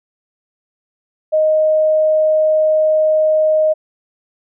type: tone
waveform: sine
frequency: 622.3 Hz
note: D#5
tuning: in tune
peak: -10 dBFS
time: 1.32-3.74 s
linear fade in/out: 20 ms
effects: none